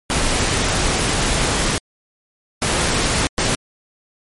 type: noise bursts at uneven times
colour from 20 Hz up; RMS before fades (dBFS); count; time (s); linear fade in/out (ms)
pink; -18; 3; 0.1-1.78 / 2.62-3.27 / 3.38-3.55; 0
effects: MP3 48 kbps